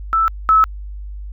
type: tone pair in turn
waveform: sine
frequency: 1321 / 1299.1 Hz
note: E6 / E6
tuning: +3 / -26 cents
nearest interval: unison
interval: 29 cents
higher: first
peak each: -12 / -8 dBFS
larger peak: second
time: 0.13-0.28 / 0.49-0.64 s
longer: neither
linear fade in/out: 0 ms
effects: added 50 Hz sine -27 dBFS peak until 1.32 s